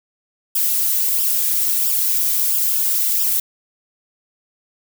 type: noise with flanger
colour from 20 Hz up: violet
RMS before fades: -18 dBFS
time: 0.55-3.4 s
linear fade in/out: 5 ms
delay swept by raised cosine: 0.47 to 4.37 ms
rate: 1.5 Hz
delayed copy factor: -0.9
effects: none